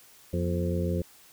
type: harmonic tone with a mistuned harmonic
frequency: 87.31 Hz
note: F2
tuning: in tune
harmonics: 1 / 2 / 3 / 4 / 5 / 6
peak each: -29 / -30 / -38 / -35 / -36 / -35 dBFS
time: 0.33-1.02 s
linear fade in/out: 5 ms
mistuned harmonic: 3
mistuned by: -110 cents
effects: white hiss -55 dBFS RMS until 1.32 s